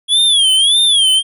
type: tone with vibrato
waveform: square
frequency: 3322 Hz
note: G#7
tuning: in tune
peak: -9 dBFS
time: 0.08-1.23 s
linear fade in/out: 50 ms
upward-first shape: sine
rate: 1.7 Hz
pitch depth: 150 cents each way
effects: resampled to 32000 Hz